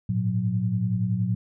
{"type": "tone cluster", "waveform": "sine", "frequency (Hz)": [105.3, 115.9, 182.3], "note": ["G#2", "A#2", "F#3"], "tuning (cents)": [24, -10, -25], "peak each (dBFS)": [-29, -25, -26], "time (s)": [0.09, 1.35], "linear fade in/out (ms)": 5, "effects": []}